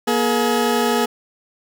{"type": "tone pair together", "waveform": "20% pulse", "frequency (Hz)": [238, 424.1], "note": ["A#3", "G#4"], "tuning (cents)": [36, 36], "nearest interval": "minor seventh", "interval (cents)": 1000, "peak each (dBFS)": -14, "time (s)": [0.07, 1.06], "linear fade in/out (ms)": 10, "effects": []}